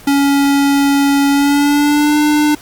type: tone with pitch glide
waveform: square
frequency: 280.4 to 298.8 Hz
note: C#4 to D4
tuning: +20 to +30 cents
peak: -10 dBFS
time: 0.07-2.55 s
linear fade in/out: 5 ms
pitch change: +110 cents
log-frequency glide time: 1.3-2.18 s
effects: pink hiss -38 dBFS RMS until 2.61 s + Opus 48 kbps

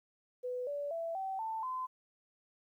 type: tone with pitch steps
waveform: sine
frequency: 498.3 / 575.7 / 665.2 / 768.5 / 887.9 / 1025.8 Hz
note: B4 / D5 / E5 / G5 / A5 / C6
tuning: +15 / -35 / +16 / -35 / +15 / -35 cents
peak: -35 dBFS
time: 0.43-1.87 s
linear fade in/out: 20 ms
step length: 240 ms
effects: 12-bit

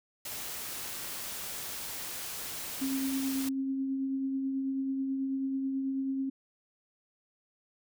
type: noise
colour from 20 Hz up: white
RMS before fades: -39 dBFS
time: 0.25-3.49 s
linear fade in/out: 5 ms
type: tone with tremolo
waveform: sine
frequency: 268.6 Hz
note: C4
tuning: 46 cents sharp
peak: -28 dBFS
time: 2.81-6.3 s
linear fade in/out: 10 ms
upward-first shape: triangle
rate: 9.2 Hz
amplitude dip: 30%
effects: none

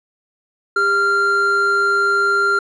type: tone pair together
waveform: triangle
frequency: 399.6 / 1387.5 Hz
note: G4 / F6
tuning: +33 / -12 cents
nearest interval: octave + minor seventh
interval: 2155 cents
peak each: -20 / -12 dBFS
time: 0.76-2.59 s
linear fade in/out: 5 ms
effects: resampled to 24000 Hz

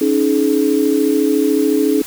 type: chord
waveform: sine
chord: C# suspended second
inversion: none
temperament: equal with one note detuned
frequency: 277.2 / 311.1 / 424.5 Hz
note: C#4 / D#4 / G#4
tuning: 0 / 0 / +38 cents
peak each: -16 dBFS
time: 0.01-2.02 s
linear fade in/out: 5 ms
effects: white hiss -32 dBFS RMS until 2.06 s

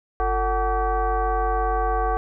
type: tone with frequency modulation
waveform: sine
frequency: 349.2 Hz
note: F4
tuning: in tune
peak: -19 dBFS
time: 0.2-2.17 s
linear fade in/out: 0 ms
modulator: 398 Hz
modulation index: 2.1
effects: none

